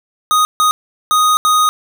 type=tone bursts at uneven times; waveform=square; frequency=1244.5 Hz; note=D#6; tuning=in tune; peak=-10 dBFS; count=4; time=0.31-0.45 / 0.6-0.71 / 1.11-1.37 / 1.45-1.69 s; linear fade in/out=0 ms; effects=none